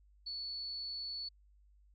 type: tone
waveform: sine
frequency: 4435 Hz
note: C#8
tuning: in tune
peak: -39 dBFS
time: 0.26-1.29 s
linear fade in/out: 10 ms
effects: added 50 Hz sine -62 dBFS peak until 1.94 s